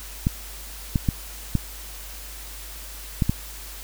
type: clicks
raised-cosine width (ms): 5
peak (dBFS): -7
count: 6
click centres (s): 0.269 / 0.958 / 1.088 / 1.553 / 3.222 / 3.295
effects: added 50 Hz sine -39 dBFS peak until 3.83 s + white hiss -40 dBFS RMS until 3.83 s